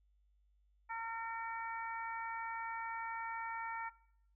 harmonic tone, 455.8 Hz, A#4, 39 cents flat, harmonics 2 / 3 / 4 / 5, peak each -41 / -45 / -47 / -49 dBFS, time 0.89-3.9 s, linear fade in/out 20 ms, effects noise-tail reverb RT60 0.7 s tail -20 dB re dry + added 50 Hz sine -69 dBFS peak until 4.35 s

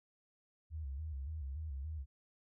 sine tone with vibrato, 72.9 Hz, D2, 12 cents flat, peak -39 dBFS, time 0.7-2.06 s, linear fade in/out 50 ms, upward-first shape square, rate 3.5 Hz, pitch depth 130 cents each way, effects none

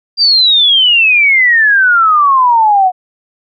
sine exponential sweep, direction down, 4788 to 722 Hz, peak -5 dBFS, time 0.17-2.92 s, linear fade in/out 50 ms, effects none

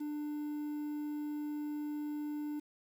triangle tone with quantisation, 297.4 Hz, D4, 22 cents sharp, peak -34 dBFS, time 0-2.6 s, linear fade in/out 10 ms, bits 10, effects none

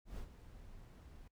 brown noise with ADSR envelope, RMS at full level -44 dBFS, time 0.05-1.28 s, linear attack 130 ms, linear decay 84 ms, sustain -11 dB, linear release 6 ms, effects noise-tail reverb RT60 0.1 s tail -23 dB re dry

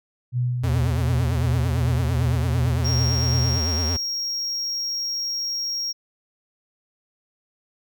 sine tone with tremolo, 123.47 Hz, B2, in tune, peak -19 dBFS, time 0.32-3.61 s, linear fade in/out 50 ms, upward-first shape sine, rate 2.7 Hz, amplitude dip 35%
square tone with vibrato, 81.9 Hz, E2, 11 cents flat, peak -23 dBFS, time 0.63-3.97 s, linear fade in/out 10 ms, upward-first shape triangle, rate 8.9 Hz, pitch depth 200 cents each way
triangle tone, 5588 Hz, F8, in tune, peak -23 dBFS, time 2.84-5.93 s, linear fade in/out 20 ms
effects none

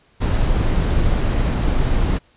brown noise, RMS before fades -17 dBFS, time 0.2-2.19 s, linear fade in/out 20 ms, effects pink hiss -56 dBFS RMS until 2.36 s + resampled to 8000 Hz

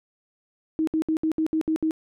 sine tone bursts, 316.7 Hz, D#4, 31 cents sharp, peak -20 dBFS, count 8, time 0.79-1.909 s, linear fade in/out 0 ms, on 83 ms, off 65 ms, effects none

